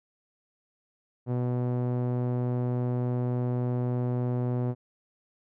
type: tone with low-pass filter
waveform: sawtooth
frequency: 123.47 Hz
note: B2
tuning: in tune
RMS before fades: -28 dBFS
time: 1.26-4.75 s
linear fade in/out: 50 ms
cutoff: 640 Hz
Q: 0.76
effects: none